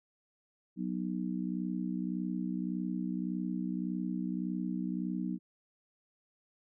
harmonic tone, 61.74 Hz, B1, in tune, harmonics 3 / 4 / 5, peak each -35 / -37 / -39 dBFS, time 0.76-5.39 s, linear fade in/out 50 ms, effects none

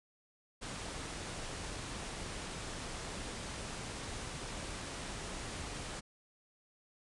pink low-pass noise, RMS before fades -43 dBFS, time 0.61-6.01 s, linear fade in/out 20 ms, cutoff 10000 Hz, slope 96 dB/octave, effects none

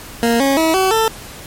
20% pulse tone with pitch steps, 233.1 / 274 / 322.1 / 378.7 / 445.1 Hz, A#3 / C#4 / E4 / F#4 / A4, 0 / -20 / -40 / +40 / +20 cents, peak -7 dBFS, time 0.23-1.08 s, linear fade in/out 0 ms, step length 170 ms, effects pink hiss -34 dBFS RMS until 1.46 s + MP3 64 kbps

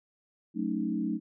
sine chord, D# half-diminished seventh, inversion first, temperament equal, 185 / 220 / 277.2 / 311.1 Hz, F#3 / A3 / C#4 / D#4, 0 / 0 / 0 / 0 cents, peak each -35 / -32 / -35 / -33 dBFS, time 0.54-1.2 s, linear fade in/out 50 ms, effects none

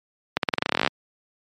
accelerating click train, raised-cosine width 0.3 ms, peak -3 dBFS, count 17, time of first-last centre 0.37-0.875 s, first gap 62 ms, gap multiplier 0.9, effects high-pass 150 Hz 12 dB/octave + MP3 64 kbps

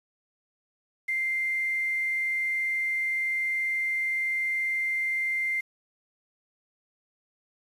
sine tone with quantisation, 2093 Hz, C7, in tune, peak -25 dBFS, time 1.08-5.61 s, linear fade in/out 10 ms, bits 8, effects resampled to 32000 Hz

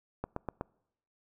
click train, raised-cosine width 1 ms, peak -20 dBFS, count 4, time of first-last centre 0.24-0.611 s, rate 8.09 Hz, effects noise-tail reverb RT60 0.8 s tail -26 dB re dry

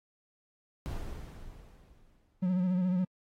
brown noise with exponential decay, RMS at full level -35 dBFS, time 0.86-2.7 s, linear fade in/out 0 ms, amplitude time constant 400 ms
triangle tone with vibrato, 182.5 Hz, F#3, 24 cents flat, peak -24 dBFS, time 2.42-3.05 s, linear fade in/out 10 ms, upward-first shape sine, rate 14 Hz, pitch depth 48 cents each way
effects AAC 48 kbps

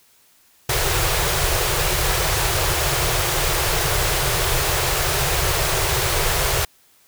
pink band-stop noise, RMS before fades -20 dBFS, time 0.69-6.65 s, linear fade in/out 5 ms, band 160 to 340 Hz, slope 96 dB/octave, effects white hiss -56 dBFS RMS until 7.07 s

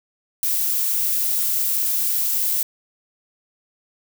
violet noise, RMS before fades -21 dBFS, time 0.43-2.63 s, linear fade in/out 2 ms, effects none

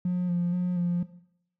triangle tone with vibrato, 177 Hz, F3, 23 cents sharp, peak -20 dBFS, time 0.05-1.03 s, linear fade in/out 5 ms, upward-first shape square, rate 2.1 Hz, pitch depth 22 cents each way, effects noise-tail reverb RT60 0.7 s tail -19 dB re dry + tanh soft clip ceiling -21 dBFS

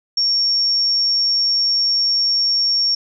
sine tone, 5510 Hz, F8, 24 cents flat, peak -14 dBFS, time 0.17-2.95 s, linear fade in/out 5 ms, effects none

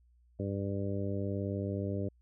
harmonic tone, 99.2 Hz, G2, 21 cents sharp, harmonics 1 / 2 / 3 / 4 / 5 / 6, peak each -35 / -38 / -40 / -41 / -42 / -43 dBFS, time 0.39-2.09 s, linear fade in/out 10 ms, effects added 60 Hz sine -62 dBFS peak until 2.21 s

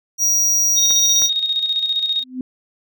square tone, 5750 Hz, F8, 50 cents sharp, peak -14 dBFS, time 0.18-1.3 s, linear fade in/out 50 ms
sine tone with tremolo, 3729 Hz, A#7, in tune, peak -15 dBFS, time 0.76-2.24 s, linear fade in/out 20 ms, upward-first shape square, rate 15 Hz, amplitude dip 50%
clicks, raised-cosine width 0.5 ms, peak -16 dBFS, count 2, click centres 0.908 / 1.22 s
sine tone with exponential growth, 255.2 Hz, C4, 43 cents flat, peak -19 dBFS, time 2.18-2.41 s, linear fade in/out 2 ms, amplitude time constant 50 ms
effects none

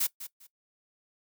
blue noise with echo, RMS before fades -27 dBFS, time 0-0.07 s, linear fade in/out 10 ms, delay 200 ms, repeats 2, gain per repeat -13 dB, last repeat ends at 0.47 s, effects noise-tail reverb RT60 0.1 s tail -18 dB re dry

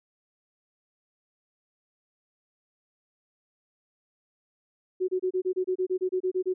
sine tone bursts, 370 Hz, F#4, in tune, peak -23 dBFS, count 14, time 5-6.54 s, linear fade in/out 20 ms, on 84 ms, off 28 ms, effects none

